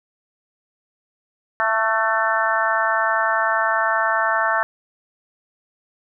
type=harmonic tone with a mistuned harmonic; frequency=222.4 Hz; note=A3; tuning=19 cents sharp; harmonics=3 / 4 / 5 / 6 / 7 / 8; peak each=-24 / -24 / -24 / -24 / -24 / -24 dBFS; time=1.6-4.63 s; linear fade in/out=0 ms; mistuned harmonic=7; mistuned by=-34 cents; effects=none